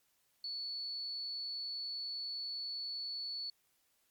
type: tone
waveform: sine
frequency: 4435 Hz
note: C#8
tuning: in tune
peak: -38 dBFS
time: 0.44-3.5 s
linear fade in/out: 2 ms
effects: white hiss -75 dBFS RMS until 4.1 s + MP3 96 kbps